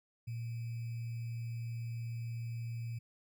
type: tone with sample-and-hold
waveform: sine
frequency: 116.54 Hz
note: A#2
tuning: in tune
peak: -37 dBFS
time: 0.27-2.99 s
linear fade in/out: 10 ms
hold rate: 2450 Hz
effects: none